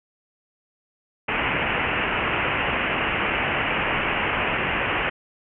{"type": "low-pass noise", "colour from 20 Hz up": "white", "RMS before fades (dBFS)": -24, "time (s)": [1.28, 5.1], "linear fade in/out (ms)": 10, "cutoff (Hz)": 2900, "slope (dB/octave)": 96, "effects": []}